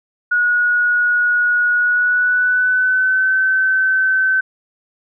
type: tone with pitch glide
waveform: sine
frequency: 1454 to 1532.5 Hz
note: F#6 to G6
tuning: -31 to -40 cents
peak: -12 dBFS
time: 0.31-4.41 s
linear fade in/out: 10 ms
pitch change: +91 cents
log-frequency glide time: 1.76-3.34 s
effects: none